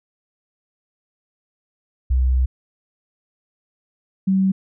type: tone pair in turn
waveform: sine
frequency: 63.8 / 191.18 Hz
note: C2 / G3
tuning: -43 / -43 cents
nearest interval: octave + perfect fifth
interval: 1900 cents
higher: second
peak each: -14 dBFS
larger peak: neither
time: 2.1-2.46 / 4.27-4.52 s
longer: first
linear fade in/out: 10 ms
effects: none